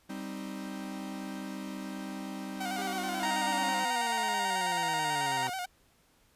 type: chord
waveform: 45% pulse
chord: C minor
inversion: second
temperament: equal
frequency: 196 / 261.6 / 311.1 Hz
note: G3 / C4 / Eb4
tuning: 0 / 0 / 0 cents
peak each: -40 / -42 / -43 dBFS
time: 0.09-3.85 s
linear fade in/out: 10 ms
type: tone with vibrato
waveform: sawtooth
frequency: 740 Hz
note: F#5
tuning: in tune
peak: -30 dBFS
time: 2.6-5.66 s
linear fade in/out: 10 ms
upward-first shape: square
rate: 9.2 Hz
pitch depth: 55 cents each way
type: exponential sweep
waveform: 15% pulse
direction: down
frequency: 402.7 to 126.1 Hz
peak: -33 dBFS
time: 2.78-5.5 s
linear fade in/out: 5 ms
type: harmonic tone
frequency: 932.3 Hz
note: A#5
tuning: in tune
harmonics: 1 / 2 / 3 / 4 / 5 / 7 / 8 / 9 / 10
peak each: -31 / -37 / -41 / -43 / -45 / -48 / -49 / -50 / -51 dBFS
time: 3.23-5.47 s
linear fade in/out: 0 ms
effects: pink hiss -66 dBFS RMS until 6.35 s + resampled to 32000 Hz